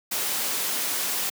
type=noise; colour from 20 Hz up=white; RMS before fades=-27 dBFS; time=0.11-1.3 s; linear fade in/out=10 ms; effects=high-pass 200 Hz 12 dB/octave